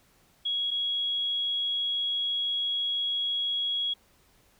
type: tone pair in turn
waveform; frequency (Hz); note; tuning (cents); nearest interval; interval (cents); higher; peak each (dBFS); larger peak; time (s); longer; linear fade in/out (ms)
sine; 3322 / 3322; G#7 / G#7; 0 / 0; unison; 0; neither; -26; neither; 0.45-0.71 / 0.71-3.94; second; 10
effects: pink hiss -63 dBFS RMS until 4.59 s